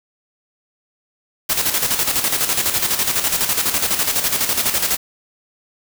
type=noise with tremolo; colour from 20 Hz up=white; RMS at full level=-17 dBFS; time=1.49-4.97 s; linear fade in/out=10 ms; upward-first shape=square; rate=12 Hz; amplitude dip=55%; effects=none